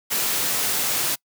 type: noise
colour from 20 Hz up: white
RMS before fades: -23 dBFS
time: 0.1-1.16 s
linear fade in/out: 20 ms
effects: noise-tail reverb RT60 0.1 s tail -26 dB re dry + high-pass 100 Hz 12 dB/octave